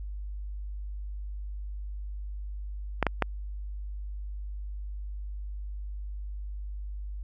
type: clicks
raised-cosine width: 0.5 ms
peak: -8 dBFS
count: 3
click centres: 3.027 / 3.067 / 3.223 s
effects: added 50 Hz sine -34 dBFS peak until 7.23 s